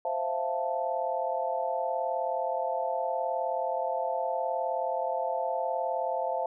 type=chord; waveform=sine; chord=F major seventh; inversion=second; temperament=equal; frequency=523.3 / 659.3 / 698.5 / 880 Hz; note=C5 / E5 / F5 / A5; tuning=0 / 0 / 0 / 0 cents; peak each=-33 dBFS; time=0.05-6.46 s; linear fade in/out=2 ms; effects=none